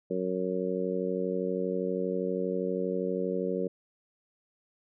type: harmonic tone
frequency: 92.5 Hz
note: F#2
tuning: in tune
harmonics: 2 / 3 / 4 / 5 / 6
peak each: -34 / -37 / -34 / -32 / -36 dBFS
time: 0.1-3.68 s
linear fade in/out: 10 ms
effects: none